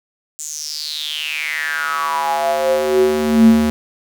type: tone with high-pass filter sweep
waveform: square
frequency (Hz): 75.8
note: D#2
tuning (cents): -45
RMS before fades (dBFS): -17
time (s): 0.39-3.7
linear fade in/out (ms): 0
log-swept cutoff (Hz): 7400 to 170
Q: 7.7
effects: none